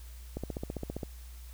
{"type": "click train", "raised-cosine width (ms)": 2, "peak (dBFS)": -22, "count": 11, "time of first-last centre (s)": [0.37, 1.032], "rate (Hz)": 15.1, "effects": ["added 60 Hz sine -44 dBFS peak until 1.53 s", "white hiss -57 dBFS RMS until 1.53 s"]}